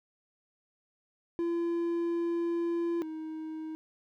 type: tone pair in turn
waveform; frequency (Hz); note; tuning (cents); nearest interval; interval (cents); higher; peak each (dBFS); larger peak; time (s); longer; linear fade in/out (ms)
triangle; 340 / 315.5; F4 / D#4; -46 / +24; minor second; 130; first; -26 / -34; first; 1.39-3.02 / 3.02-3.75; first; 0
effects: none